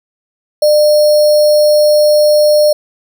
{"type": "tone with sample-and-hold", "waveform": "sine", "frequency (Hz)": 600, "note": "D5", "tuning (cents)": 37, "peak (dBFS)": -5, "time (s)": [0.62, 2.73], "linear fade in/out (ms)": 5, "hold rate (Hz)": 4900, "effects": []}